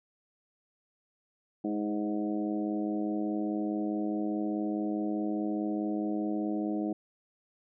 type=harmonic tone with a mistuned harmonic; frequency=104.8 Hz; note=G#2; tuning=16 cents sharp; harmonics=2 / 3 / 4 / 5 / 6 / 7; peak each=-34 / -31 / -41 / -43 / -42 / -43 dBFS; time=1.64-6.93 s; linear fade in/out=5 ms; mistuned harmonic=4; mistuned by=-24 cents; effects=none